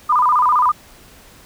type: tone with vibrato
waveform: sine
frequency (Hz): 1100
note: C#6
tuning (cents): -14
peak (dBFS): -11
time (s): 0.09-0.72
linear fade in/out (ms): 10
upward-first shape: square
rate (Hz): 15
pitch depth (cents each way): 170
effects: pink hiss -45 dBFS RMS until 1.45 s